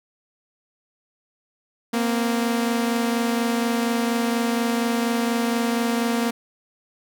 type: tone pair together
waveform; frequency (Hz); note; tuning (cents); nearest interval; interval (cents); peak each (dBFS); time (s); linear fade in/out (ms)
sawtooth; 232.8 / 257; A#3 / C4; -2 / -31; major second; 171; -17 / -24; 1.93-6.31; 10
effects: none